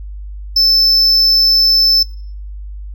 triangle tone, 5274 Hz, E8, in tune, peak -7 dBFS, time 0.56-2.03 s, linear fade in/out 5 ms, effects noise-tail reverb RT60 0.5 s tail -20 dB re dry + added 50 Hz sine -25 dBFS peak until 2.94 s

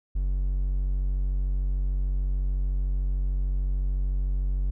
triangle tone, 46.78 Hz, F#1, 20 cents sharp, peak -21 dBFS, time 0.15-4.71 s, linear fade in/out 10 ms, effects none

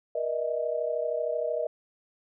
sine tone cluster, 477.4 / 607 / 640 Hz, A#4 / D#5 / D#5, +41 / -43 / +49 cents, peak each -31 dBFS, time 0.15-1.67 s, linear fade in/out 5 ms, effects none

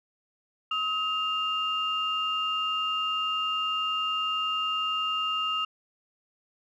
sine tone pair together, 1269.1 / 2800 Hz, D#6 / F7, +34 / +4 cents, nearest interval octave + major second, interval 1370 cents, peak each -28 dBFS, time 0.71-5.65 s, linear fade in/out 5 ms, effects tanh soft clip ceiling -18 dBFS

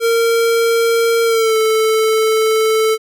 square tone with pitch glide, 460.8 to 439.5 Hz, A#4 to A4, -20 to -2 cents, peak -12 dBFS, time 0-2.98 s, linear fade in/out 50 ms, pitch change -82 cents, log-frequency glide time 1.24-1.57 s, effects none

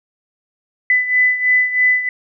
sine beating tone pair, 2000 / 2003.1 Hz, B6 / B6, +21 / +24 cents, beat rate 3.1 Hz, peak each -13 / -18 dBFS, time 0.9-2.09 s, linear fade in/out 2 ms, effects none

